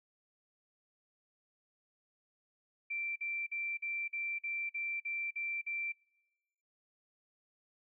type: tone bursts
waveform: sine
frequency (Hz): 2349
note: D7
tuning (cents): 0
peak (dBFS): -35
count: 10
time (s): 2.9-5.923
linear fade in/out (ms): 10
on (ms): 260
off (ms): 47
effects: noise-tail reverb RT60 1.0 s tail -25 dB re dry